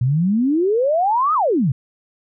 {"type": "exponential two-way sweep", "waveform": "sine", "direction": "up then down", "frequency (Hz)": [118, 1299, 118], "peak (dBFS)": -14, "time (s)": [0.01, 1.72], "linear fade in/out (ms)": 5, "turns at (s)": 1.34, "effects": []}